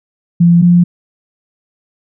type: tone pair in turn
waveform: sine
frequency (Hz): 171.6 / 174.8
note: F3 / F3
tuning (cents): -30 / +2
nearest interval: unison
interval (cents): 32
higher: second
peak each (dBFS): -4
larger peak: neither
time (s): 0.4-0.62 / 0.62-0.84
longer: neither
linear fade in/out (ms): 10
effects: none